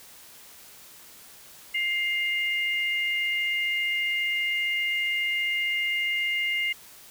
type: tone pair together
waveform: sine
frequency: 2105 / 2832 Hz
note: C7 / F7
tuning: +10 / +23 cents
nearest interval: perfect fourth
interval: 513 cents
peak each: -25 / -30 dBFS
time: 1.74-6.73 s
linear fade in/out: 10 ms
effects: white hiss -49 dBFS RMS until 7.1 s